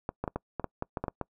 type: clicks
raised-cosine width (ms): 1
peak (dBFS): -17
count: 11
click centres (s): 0.091 / 0.24 / 0.278 / 0.36 / 0.597 / 0.643 / 0.824 / 0.972 / 1.04 / 1.082 / 1.213
effects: noise-tail reverb RT60 0.1 s tail -26 dB re dry